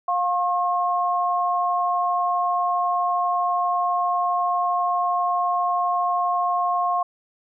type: tone pair together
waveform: sine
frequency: 709 / 1078.7 Hz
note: F5 / C#6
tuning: +26 / -48 cents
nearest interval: perfect fifth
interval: 726 cents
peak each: -22 dBFS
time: 0.08-7.03 s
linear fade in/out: 5 ms
effects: none